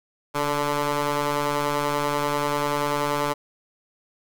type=ring-modulated tone; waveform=15% pulse; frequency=146.83 Hz; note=D3; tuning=in tune; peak=-13 dBFS; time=0.34-3.34 s; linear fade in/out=20 ms; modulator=729 Hz; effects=none